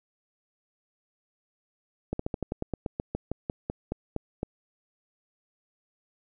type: slowing click train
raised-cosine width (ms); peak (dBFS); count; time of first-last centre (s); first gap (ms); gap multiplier
2; -16; 17; 2.13-4.431; 64; 1.1
effects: none